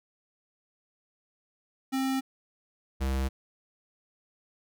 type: tone pair in turn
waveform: square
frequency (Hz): 265.5 / 66.38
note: C4 / C2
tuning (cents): +25 / +26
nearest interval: 2 octaves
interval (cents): 2399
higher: first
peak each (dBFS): -27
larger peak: neither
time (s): 1.92-2.21 / 3-3.29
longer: neither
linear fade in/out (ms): 20
effects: none